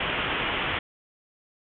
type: low-pass noise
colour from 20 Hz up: white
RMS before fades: -28 dBFS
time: 0-0.79 s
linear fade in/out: 5 ms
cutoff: 3300 Hz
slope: 96 dB/octave
effects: none